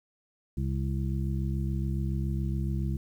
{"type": "harmonic tone with a mistuned harmonic", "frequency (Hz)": 67.1, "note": "C2", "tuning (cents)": 44, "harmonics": [1, 2, 3, 5], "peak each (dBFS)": [-30, -31, -35, -41], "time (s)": [0.57, 2.97], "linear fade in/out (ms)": 5, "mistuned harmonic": 5, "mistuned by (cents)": -15, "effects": ["10-bit"]}